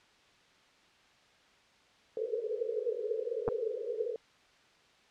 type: band-pass noise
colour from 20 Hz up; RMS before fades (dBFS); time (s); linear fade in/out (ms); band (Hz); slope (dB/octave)
pink; -35; 2.17-4.16; 2; 430 to 490; 96
type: clicks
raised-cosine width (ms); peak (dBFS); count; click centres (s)
1; -20; 2; 3.479 / 3.487
effects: white hiss -63 dBFS RMS until 5.1 s + low-pass 4000 Hz 12 dB/octave